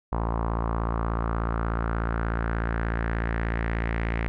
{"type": "tone with low-pass filter sweep", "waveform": "sawtooth", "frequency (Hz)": 56.6, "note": "A1", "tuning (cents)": 50, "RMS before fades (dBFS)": -27, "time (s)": [0.12, 4.28], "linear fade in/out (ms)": 0, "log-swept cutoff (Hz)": [1000, 2100], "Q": 3.6, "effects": []}